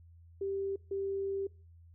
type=tone bursts at uneven times; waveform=sine; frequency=392 Hz; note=G4; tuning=in tune; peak=-32 dBFS; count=2; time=0.41-0.76 / 0.91-1.47 s; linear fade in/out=5 ms; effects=noise-tail reverb RT60 0.4 s tail -24 dB re dry + added 84 Hz sine -54 dBFS peak until 1.94 s